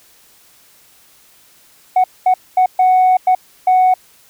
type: tone bursts at uneven times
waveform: sine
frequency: 741 Hz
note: F#5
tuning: 2 cents sharp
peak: -6 dBFS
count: 6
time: 1.96-2.04 / 2.26-2.34 / 2.57-2.66 / 2.79-3.17 / 3.27-3.35 / 3.67-3.94 s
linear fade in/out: 5 ms
effects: tanh soft clip ceiling -6 dBFS + white hiss -49 dBFS RMS until 4.29 s